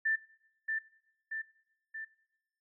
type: tone with echo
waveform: sine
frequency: 1774 Hz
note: A6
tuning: 14 cents sharp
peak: -27 dBFS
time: 0.05-0.16 s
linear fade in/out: 10 ms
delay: 630 ms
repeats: 3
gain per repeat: -4 dB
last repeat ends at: 2.05 s
effects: noise-tail reverb RT60 0.9 s tail -21 dB re dry